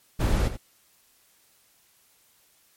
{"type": "noise with echo", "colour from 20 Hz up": "brown", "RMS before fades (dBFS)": -22, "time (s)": [0.19, 0.49], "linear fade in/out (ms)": 20, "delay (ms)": 84, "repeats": 1, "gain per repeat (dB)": -11, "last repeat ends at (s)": 0.574, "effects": ["white hiss -62 dBFS RMS until 2.76 s", "MP3 64 kbps"]}